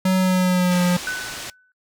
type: tone with pitch glide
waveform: square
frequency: 186.8 to 178.06 Hz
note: F#3 to F3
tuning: +17 to +34 cents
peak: -16 dBFS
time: 0.05-0.97 s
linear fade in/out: 5 ms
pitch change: -83 cents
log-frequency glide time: 0.16-0.83 s
type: low-pass noise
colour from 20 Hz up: white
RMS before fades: -33 dBFS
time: 0.71-1.5 s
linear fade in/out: 2 ms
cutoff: 6500 Hz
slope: 12 dB/octave
type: tone with exponential decay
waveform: sine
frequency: 1500 Hz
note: F#6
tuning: 23 cents sharp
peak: -21 dBFS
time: 1.07-1.72 s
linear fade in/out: 2 ms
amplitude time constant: 140 ms
effects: noise-tail reverb RT60 0.1 s tail -21 dB re dry